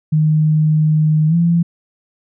sine tone with pitch glide, 154.6 to 169.57 Hz, D#3 to E3, -11 to +49 cents, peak -10 dBFS, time 0.12-1.63 s, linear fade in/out 10 ms, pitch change +160 cents, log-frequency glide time 1.28-1.35 s, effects none

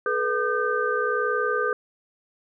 sine tone cluster, 427.6 / 488.8 / 1212 / 1550 Hz, A4 / B4 / D#6 / G6, -49 / -18 / -46 / -20 cents, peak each -27 dBFS, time 0.06-1.73 s, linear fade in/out 2 ms, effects none

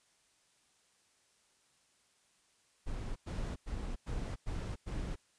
brown noise bursts, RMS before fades -38 dBFS, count 6, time 2.86-5.16 s, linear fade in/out 20 ms, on 300 ms, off 100 ms, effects white hiss -71 dBFS RMS until 5.38 s + resampled to 22050 Hz

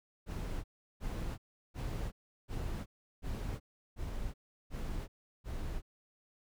brown noise bursts, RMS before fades -38 dBFS, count 8, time 0.26-5.82 s, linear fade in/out 50 ms, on 380 ms, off 360 ms, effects none

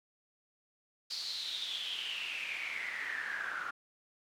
pink noise with band-pass filter sweep, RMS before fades -39 dBFS, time 1.1-3.71 s, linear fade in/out 10 ms, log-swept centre 4600 to 1400 Hz, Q 9, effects none

